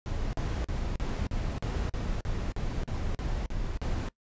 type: noise bursts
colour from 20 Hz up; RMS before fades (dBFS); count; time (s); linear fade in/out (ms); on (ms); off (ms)
brown; -31; 13; 0.06-4.086; 0; 270; 43
effects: noise-tail reverb RT60 0.1 s tail -21 dB re dry + resampled to 16000 Hz